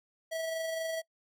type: tone with amplitude modulation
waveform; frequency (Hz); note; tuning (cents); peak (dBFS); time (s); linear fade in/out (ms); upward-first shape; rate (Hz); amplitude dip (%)
square; 650; E5; -24; -32; 0.31-1.02; 20; sine; 24.2; 30
effects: noise-tail reverb RT60 0.1 s tail -24 dB re dry